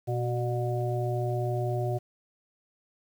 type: harmonic tone with a mistuned harmonic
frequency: 120.8 Hz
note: B2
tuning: 38 cents flat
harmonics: 1 / 3 / 5 / 6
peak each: -28 / -33 / -35 / -36 dBFS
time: 0.07-1.99 s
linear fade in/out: 20 ms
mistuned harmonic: 3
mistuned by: +36 cents
effects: 9-bit